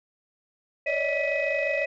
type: tone cluster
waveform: sine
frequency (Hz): 558 / 584 / 632 / 1966 / 2527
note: C#5 / D5 / D#5 / B6 / D#7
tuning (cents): +11 / -10 / +27 / -8 / +26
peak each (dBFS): -29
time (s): 0.86-1.86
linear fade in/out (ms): 10
effects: tanh soft clip ceiling -17 dBFS